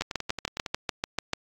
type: two click trains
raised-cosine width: 0.2 ms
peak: -9 / -15 dBFS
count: 10 / 8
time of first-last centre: 0.01-1.334 / 0.02-0.662 s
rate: 6.8 / 10.9 Hz
effects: AAC 64 kbps